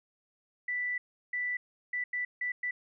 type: tone bursts at uneven times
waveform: sine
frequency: 1975.5 Hz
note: B6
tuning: in tune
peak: -30 dBFS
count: 6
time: 0.68-0.98 / 1.33-1.57 / 1.93-2.04 / 2.13-2.25 / 2.41-2.52 / 2.63-2.71 s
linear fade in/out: 5 ms
effects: none